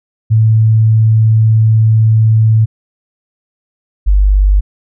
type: tone pair in turn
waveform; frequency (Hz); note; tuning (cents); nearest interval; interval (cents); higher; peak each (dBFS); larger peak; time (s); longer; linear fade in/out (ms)
sine; 110.5 / 49.22; A2 / G1; +8 / +8; octave + major second; 1400; first; -5; neither; 0.3-2.66 / 4.06-4.61; first; 20
effects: none